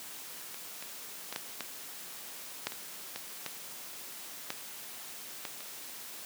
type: clicks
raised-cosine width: 0.2 ms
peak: -26 / -24 / -20 / -16 / -18 / -13 / -23 / -20 / -18 / -16 / -19 / -28 dBFS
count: 12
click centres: 0.544 / 0.825 / 1.326 / 1.361 / 1.607 / 2.67 / 2.721 / 3.16 / 3.463 / 4.504 / 5.452 / 5.606 s
effects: white hiss -45 dBFS RMS until 6.25 s + high-pass 150 Hz 12 dB/octave